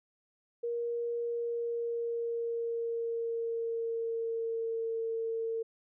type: tone with pitch glide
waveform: sine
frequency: 471.7 to 453.3 Hz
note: A#4 to A#4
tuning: +20 to -48 cents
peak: -31 dBFS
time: 0.63-5.63 s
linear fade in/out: 10 ms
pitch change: -68 cents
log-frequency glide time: 1.14-5.04 s
effects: none